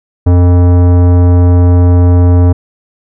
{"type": "tone with tanh clipping", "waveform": "sine", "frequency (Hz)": 88.5, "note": "F2", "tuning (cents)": 23, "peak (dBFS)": -5, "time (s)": [0.26, 2.53], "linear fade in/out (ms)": 10, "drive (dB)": 17, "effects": []}